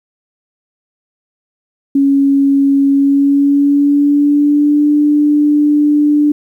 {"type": "tone with pitch glide", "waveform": "sine", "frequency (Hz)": [277.2, 295.4], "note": ["C#4", "D4"], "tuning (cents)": [0, 10], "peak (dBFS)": -7, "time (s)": [1.95, 6.32], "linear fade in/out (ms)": 5, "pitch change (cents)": 110, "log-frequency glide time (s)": [2.9, 4.89], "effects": ["8-bit"]}